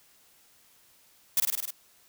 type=noise with echo; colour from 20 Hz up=blue; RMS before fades=-23 dBFS; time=1.37-1.4 s; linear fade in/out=2 ms; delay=51 ms; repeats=6; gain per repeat=-2 dB; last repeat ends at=1.706 s; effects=white hiss -61 dBFS RMS until 2.08 s